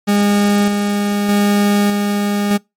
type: tone with tremolo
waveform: 40% pulse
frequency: 204.2 Hz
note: G#3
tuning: 29 cents flat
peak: -10 dBFS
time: 0.07-2.58 s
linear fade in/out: 20 ms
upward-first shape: square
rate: 0.82 Hz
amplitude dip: 35%
effects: noise-tail reverb RT60 0.2 s tail -25 dB re dry + MP3 64 kbps